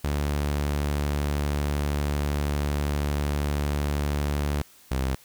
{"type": "tone pair in turn", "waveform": "sawtooth", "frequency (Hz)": [72.7, 65.99], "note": ["D2", "C2"], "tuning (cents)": [-17, 15], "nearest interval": "major second", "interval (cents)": 168, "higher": "first", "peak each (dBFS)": -20, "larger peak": "neither", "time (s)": [[0.04, 4.62], [4.91, 5.15]], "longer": "first", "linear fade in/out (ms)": 5, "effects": ["white hiss -54 dBFS RMS until 5.24 s"]}